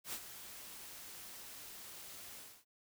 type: noise with ADSR envelope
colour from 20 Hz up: white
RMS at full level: -41 dBFS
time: 0.04-2.65 s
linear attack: 85 ms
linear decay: 67 ms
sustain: -10 dB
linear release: 270 ms
effects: none